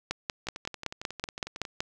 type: two click trains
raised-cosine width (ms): 0.2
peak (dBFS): -21 / -12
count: 14 / 10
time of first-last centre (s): 0.47-1.652 / 0.11-1.805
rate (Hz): 11 / 5.31
effects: none